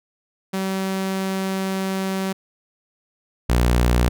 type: tone pair in turn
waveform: sawtooth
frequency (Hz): 191.3 / 60.26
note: G3 / B1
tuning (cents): -42 / -42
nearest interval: octave + minor sixth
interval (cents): 2000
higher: first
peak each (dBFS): -18 / -11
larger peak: second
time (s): 0.53-2.33 / 3.49-4.09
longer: first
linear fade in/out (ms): 10
effects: none